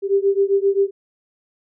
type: beating tone pair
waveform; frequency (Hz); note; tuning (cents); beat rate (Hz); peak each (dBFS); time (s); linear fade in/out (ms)
sine; 392 / 399.6; G4 / G4; 0 / +33; 7.6; -17 / -18; 0.02-0.91; 50
effects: none